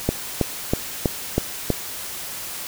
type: click train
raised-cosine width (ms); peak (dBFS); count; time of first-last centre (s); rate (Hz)
2; -4; 6; 0.09-1.703; 3.1
effects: white hiss -32 dBFS RMS until 2.67 s